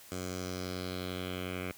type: tone with low-pass filter sweep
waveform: 10% pulse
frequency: 91.3 Hz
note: F#2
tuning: 23 cents flat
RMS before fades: -38 dBFS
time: 0.12-1.71 s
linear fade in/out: 0 ms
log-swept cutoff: 7700 to 2400 Hz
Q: 3.1
effects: white hiss -54 dBFS RMS until 1.77 s + high-pass 60 Hz 12 dB/octave